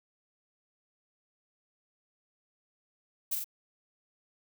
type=noise with echo; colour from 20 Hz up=violet; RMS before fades=-31 dBFS; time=3.31-3.36 s; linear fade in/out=10 ms; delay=42 ms; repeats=2; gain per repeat=-3 dB; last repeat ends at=3.444 s; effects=none